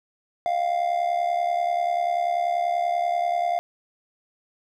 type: tone with amplitude modulation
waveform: triangle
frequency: 698.5 Hz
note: F5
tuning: in tune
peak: -16 dBFS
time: 0.46-3.59 s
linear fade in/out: 0 ms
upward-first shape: sine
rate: 70.3 Hz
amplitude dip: 70%
effects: none